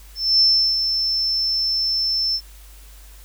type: tone with ADSR envelope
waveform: sine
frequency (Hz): 5320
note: E8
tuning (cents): +15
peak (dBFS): -11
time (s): 0.15-2.41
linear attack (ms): 250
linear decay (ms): 360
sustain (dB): -7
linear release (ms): 62
effects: added 50 Hz sine -41 dBFS peak until 3.24 s + white hiss -49 dBFS RMS until 3.24 s